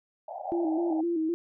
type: band-pass noise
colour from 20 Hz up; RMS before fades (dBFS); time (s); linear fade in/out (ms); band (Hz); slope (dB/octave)
white; -37; 0.28-1.01; 5; 590 to 820; 96
type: tone with vibrato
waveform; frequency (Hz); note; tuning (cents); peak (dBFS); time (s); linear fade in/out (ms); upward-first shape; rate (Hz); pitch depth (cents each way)
sine; 329.9; E4; +1; -25; 0.52-1.34; 0; square; 3.9; 64
effects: none